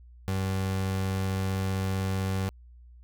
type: tone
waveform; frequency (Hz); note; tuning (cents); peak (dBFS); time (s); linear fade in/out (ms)
30% pulse; 95.5; G2; -45; -24; 0.28-2.49; 0
effects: added 60 Hz sine -48 dBFS peak until 3.03 s